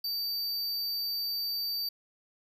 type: tone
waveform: square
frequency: 4628 Hz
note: D8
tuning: 26 cents flat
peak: -31 dBFS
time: 0.04-1.89 s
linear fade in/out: 5 ms
effects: none